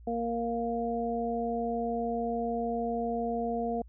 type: harmonic tone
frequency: 233.1 Hz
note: A#3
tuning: in tune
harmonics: 1 / 2 / 3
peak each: -33 / -33 / -33 dBFS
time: 0.07-3.82 s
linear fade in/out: 5 ms
effects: added 58 Hz sine -48 dBFS peak until 3.88 s